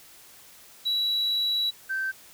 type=tone pair in turn; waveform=sine; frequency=3914 / 1553.3 Hz; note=B7 / G6; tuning=-16 / -16 cents; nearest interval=octave + major third; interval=1600 cents; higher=first; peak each=-21 / -25 dBFS; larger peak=first; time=0.85-1.71 / 1.89-2.12 s; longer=first; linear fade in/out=20 ms; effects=tanh soft clip ceiling -21 dBFS + white hiss -51 dBFS RMS until 2.33 s